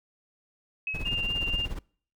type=tone with exponential decay; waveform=sine; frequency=2564 Hz; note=E7; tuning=49 cents flat; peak=-27 dBFS; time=0.87-1.38 s; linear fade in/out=2 ms; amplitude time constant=110 ms
type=noise with tremolo; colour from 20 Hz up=brown; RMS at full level=-30 dBFS; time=0.94-1.79 s; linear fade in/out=5 ms; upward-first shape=triangle; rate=17 Hz; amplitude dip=85%
type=tone with vibrato; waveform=sine; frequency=2794 Hz; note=F7; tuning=in tune; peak=-27 dBFS; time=1.05-1.66 s; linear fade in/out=10 ms; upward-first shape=sine; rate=4.2 Hz; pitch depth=9 cents each way
effects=noise-tail reverb RT60 0.5 s tail -25 dB re dry